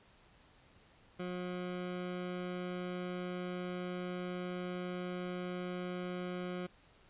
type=tone; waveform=20% pulse; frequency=180 Hz; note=F#3; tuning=47 cents flat; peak=-33 dBFS; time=1.19-6.67 s; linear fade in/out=10 ms; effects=pink hiss -64 dBFS RMS until 7.09 s + resampled to 8000 Hz